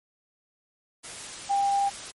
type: tone in noise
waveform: sine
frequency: 798 Hz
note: G5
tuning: 31 cents sharp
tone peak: -21 dBFS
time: 1.49-1.9 s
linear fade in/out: 20 ms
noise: white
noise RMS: -39 dBFS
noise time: 1.03-2.12 s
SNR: +15 dB
effects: MP3 48 kbps